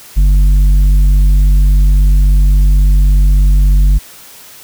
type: tone with tanh clipping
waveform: triangle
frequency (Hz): 48.21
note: G1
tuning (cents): -28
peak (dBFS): -6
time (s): 0.16-3.99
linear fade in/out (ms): 20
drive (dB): 11
effects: white hiss -36 dBFS RMS until 4.63 s